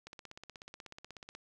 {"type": "click train", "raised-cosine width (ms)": 0.2, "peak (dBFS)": -30, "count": 22, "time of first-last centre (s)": [0.07, 1.35], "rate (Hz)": 16.4, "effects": []}